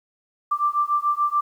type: beating tone pair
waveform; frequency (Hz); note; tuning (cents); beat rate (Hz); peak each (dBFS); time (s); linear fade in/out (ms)
sine; 1174.7 / 1181.6; D6 / D6; 0 / +10; 6.9; -22; 0.51-1.41; 10
effects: 9-bit